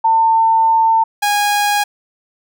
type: tone pair in turn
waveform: sine / sawtooth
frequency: 899 / 822.8 Hz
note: A5 / G#5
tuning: +37 / -16 cents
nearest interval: major second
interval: 153 cents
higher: first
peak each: -9 / -9 dBFS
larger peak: neither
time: 0.04-1.04 / 1.22-1.84 s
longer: first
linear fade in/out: 10 ms
effects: none